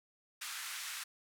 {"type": "band-pass noise", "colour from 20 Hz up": "pink", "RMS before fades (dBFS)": -43, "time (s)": [0.41, 1.04], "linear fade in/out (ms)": 10, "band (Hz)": [1300, 13000], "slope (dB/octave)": 24, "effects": []}